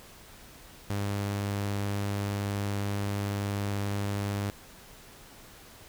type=tone; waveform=sawtooth; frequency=101 Hz; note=G#2; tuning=48 cents flat; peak=-25 dBFS; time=0.9-4.5 s; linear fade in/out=0 ms; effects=pink hiss -51 dBFS RMS until 5.88 s